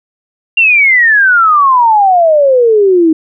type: exponential sweep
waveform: sine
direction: down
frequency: 2794 to 311.1 Hz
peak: -4 dBFS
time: 0.57-3.13 s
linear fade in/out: 5 ms
effects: none